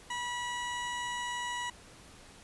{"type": "tone", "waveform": "20% pulse", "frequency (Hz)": 972, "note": "B5", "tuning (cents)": -28, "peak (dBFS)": -29, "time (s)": [0.1, 1.7], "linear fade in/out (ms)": 5, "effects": ["pink hiss -54 dBFS RMS until 2.43 s", "resampled to 24000 Hz"]}